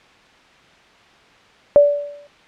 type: tone with exponential decay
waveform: sine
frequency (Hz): 579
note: D5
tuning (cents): -25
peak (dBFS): -4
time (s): 1.76-2.27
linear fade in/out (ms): 0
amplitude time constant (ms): 110
effects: white hiss -49 dBFS RMS until 2.47 s + low-pass 3000 Hz 12 dB/octave